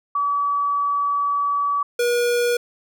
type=tone pair in turn; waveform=sine / square; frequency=1144 / 481 Hz; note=D6 / B4; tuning=-46 / -46 cents; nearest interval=octave + minor third; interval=1500 cents; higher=first; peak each=-18 dBFS; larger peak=neither; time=0.15-1.83 / 1.99-2.57 s; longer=first; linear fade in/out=5 ms; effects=none